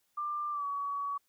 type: tone with pitch glide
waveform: sine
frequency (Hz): 1189 to 1131.4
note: D6 to C#6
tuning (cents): +21 to +35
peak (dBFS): -32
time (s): 0.17-1.18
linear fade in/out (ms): 10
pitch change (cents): -86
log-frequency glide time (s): 0.51-0.66
effects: white hiss -75 dBFS RMS until 1.28 s